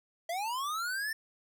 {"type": "linear sweep", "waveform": "square", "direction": "up", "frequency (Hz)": [648, 1800], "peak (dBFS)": -33, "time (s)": [0.29, 1.13], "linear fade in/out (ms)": 5, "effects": []}